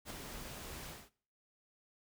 pink noise with ADSR envelope, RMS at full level -43 dBFS, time 0.05-1.1 s, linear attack 53 ms, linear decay 6 ms, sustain -4 dB, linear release 210 ms, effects noise-tail reverb RT60 0.5 s tail -21 dB re dry

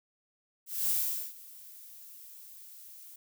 violet noise with ADSR envelope, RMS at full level -28 dBFS, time 0.66-3.16 s, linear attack 240 ms, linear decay 430 ms, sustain -22 dB, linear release 4 ms, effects none

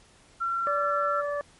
sine tone with pitch glide, 1362 to 1352.6 Hz, F6 to E6, -44 to +44 cents, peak -25 dBFS, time 0.4-1.22 s, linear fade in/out 20 ms, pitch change -12 cents, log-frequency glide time 0.69-1.03 s
harmonic tone, 579 Hz, D5, 25 cents flat, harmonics 1 / 2 / 3, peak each -28 / -34 / -38 dBFS, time 0.67-1.41 s, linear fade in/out 0 ms
effects pink hiss -57 dBFS RMS until 1.59 s + MP3 48 kbps

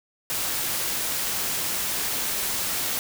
white noise, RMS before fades -27 dBFS, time 0.3-2.99 s, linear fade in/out 0 ms, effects none

